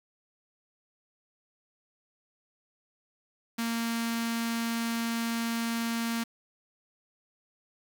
sawtooth tone with notch filter, 230.8 Hz, A#3, 17 cents flat, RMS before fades -31 dBFS, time 3.58-6.24 s, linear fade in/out 10 ms, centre 520 Hz, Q 0.57, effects 8-bit

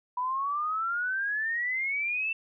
sine exponential sweep, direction up, 980 to 2685 Hz, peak -27 dBFS, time 0.17-2.33 s, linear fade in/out 5 ms, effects none

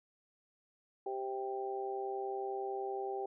harmonic tone, 130.81 Hz, C3, in tune, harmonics 3 / 4 / 5 / 6, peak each -38 / -47 / -50 / -40 dBFS, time 1.06-3.26 s, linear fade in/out 5 ms, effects none

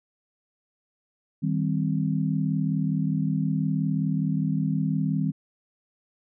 sine chord, C minor, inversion first, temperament just, 156.98 / 196.22 / 261.6 Hz, Eb3 / G3 / C4, +16 / +2 / 0 cents, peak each -25 / -27 / -29 dBFS, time 1.42-5.32 s, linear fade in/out 20 ms, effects none

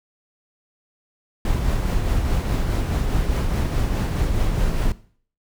brown noise with tremolo, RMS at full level -19 dBFS, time 1.45-4.92 s, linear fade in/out 2 ms, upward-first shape triangle, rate 4.8 Hz, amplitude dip 40%, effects noise-tail reverb RT60 0.5 s tail -18 dB re dry

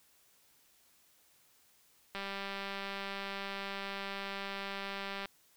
click train, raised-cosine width 0.3 ms, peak -24 dBFS, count 613, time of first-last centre 2.15-5.257 s, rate 197 Hz, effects white hiss -67 dBFS RMS until 5.56 s

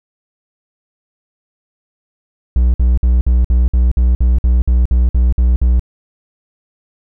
triangle tone bursts, 61 Hz, B1, 21 cents flat, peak -6 dBFS, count 14, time 2.56-5.795 s, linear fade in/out 0 ms, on 180 ms, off 55 ms, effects none

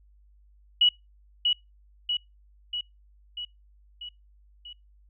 sine tone with echo, 2927 Hz, F#7, 19 cents flat, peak -16 dBFS, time 0.81-0.89 s, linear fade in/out 5 ms, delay 640 ms, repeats 6, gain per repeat -4 dB, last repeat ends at 4.73 s, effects noise-tail reverb RT60 0.2 s tail -25 dB re dry + added 50 Hz sine -55 dBFS peak until 5.09 s

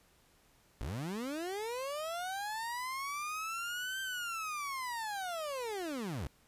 30% pulse linear two-way sweep, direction up then down, 47 to 1568 to 56.3 Hz, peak -34 dBFS, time 0.81-6.27 s, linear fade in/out 0 ms, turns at 4.01 s, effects pink hiss -67 dBFS RMS until 6.47 s + resampled to 32000 Hz

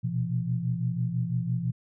sine tone cluster, 119.8 / 125.8 / 170.7 Hz, A#2 / B2 / F3, +48 / +32 / -39 cents, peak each -30 dBFS, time 0.03-1.72 s, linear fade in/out 20 ms, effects none

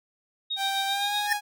sine tone with tremolo, 3743 Hz, A#7, 6 cents sharp, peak -26 dBFS, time 0.5-1.27 s, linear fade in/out 10 ms, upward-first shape sine, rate 7.8 Hz, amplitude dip 75%
sawtooth tone with pitch glide, 784 to 827.3 Hz, G5 to G#5, 0 to -7 cents, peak -23 dBFS, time 0.56-1.41 s, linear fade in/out 50 ms, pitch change +93 cents, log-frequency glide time 0.87-1.16 s
square tone with exponential growth, 1794 Hz, A6, 33 cents sharp, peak -19 dBFS, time 1.24-1.33 s, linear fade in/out 5 ms, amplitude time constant 19 ms
effects none

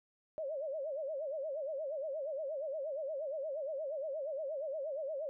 sine tone with vibrato, 585 Hz, D5, 7 cents flat, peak -36 dBFS, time 0.38-5.29 s, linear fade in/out 0 ms, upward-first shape sine, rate 8.5 Hz, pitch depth 170 cents each way, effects none

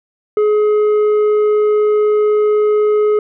sine tone with tanh clipping, 422 Hz, G#4, 28 cents sharp, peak -11 dBFS, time 0.37-3.19 s, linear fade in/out 2 ms, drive 6 dB, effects none

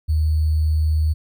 sine tone with sample-and-hold, 77.78 Hz, D#2, in tune, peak -15 dBFS, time 0.08-1.14 s, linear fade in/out 20 ms, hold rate 4410 Hz, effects none

